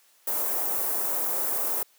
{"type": "band-stop noise", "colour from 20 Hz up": "white", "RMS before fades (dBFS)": -27, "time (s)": [0.27, 1.83], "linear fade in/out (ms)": 5, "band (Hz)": [860, 14000], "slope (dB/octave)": 12, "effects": ["white hiss -61 dBFS RMS until 1.98 s", "high-pass 400 Hz 12 dB/octave"]}